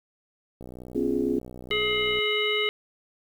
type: click train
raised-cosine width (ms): 2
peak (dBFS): -28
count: 99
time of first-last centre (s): 0.61-2.188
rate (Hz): 62.1
type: chord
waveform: sine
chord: C# dominant seventh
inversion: third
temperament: just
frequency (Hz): 249.5 / 277.2 / 346.5 / 415.8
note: B3 / C#4 / E#4 / G#4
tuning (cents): +18 / 0 / -14 / +2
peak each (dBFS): -28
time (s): 0.95-1.39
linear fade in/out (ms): 5
type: harmonic tone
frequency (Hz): 422.6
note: G#4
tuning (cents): +30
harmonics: 1 / 3 / 5 / 7 / 9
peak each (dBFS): -27 / -35 / -27 / -28 / -34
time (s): 1.71-2.69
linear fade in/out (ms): 0
effects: 9-bit